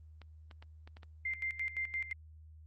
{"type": "clicks", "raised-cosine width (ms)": 0.3, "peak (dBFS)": -37, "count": 6, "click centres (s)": [0.217, 0.512, 0.625, 0.875, 0.969, 1.032]}
{"type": "tone with tremolo", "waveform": "sine", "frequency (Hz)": 2093, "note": "C7", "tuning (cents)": 0, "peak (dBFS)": -33, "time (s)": [1.25, 2.13], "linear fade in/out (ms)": 5, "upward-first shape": "square", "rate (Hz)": 5.8, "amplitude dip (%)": 75}
{"effects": ["added 78 Hz sine -52 dBFS peak until 2.66 s", "Opus 24 kbps"]}